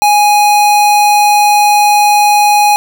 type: tone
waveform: square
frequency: 830 Hz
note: G#5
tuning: 1 cent flat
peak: -6 dBFS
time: 0.02-2.76 s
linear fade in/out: 0 ms
effects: none